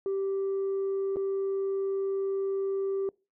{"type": "tone with dropouts", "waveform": "sine", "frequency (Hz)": 390.1, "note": "G4", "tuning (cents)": -8, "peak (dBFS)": -25, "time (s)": [0.06, 3.09], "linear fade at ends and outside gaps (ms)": 1, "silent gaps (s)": [1.16, 1.168], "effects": ["noise-tail reverb RT60 0.3 s tail -26 dB re dry", "tanh soft clip ceiling -25 dBFS"]}